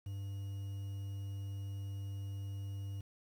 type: tone with quantisation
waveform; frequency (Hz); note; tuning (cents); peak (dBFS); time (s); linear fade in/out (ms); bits
triangle; 98.9; G2; +16; -37; 0.06-3.01; 5; 10
effects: none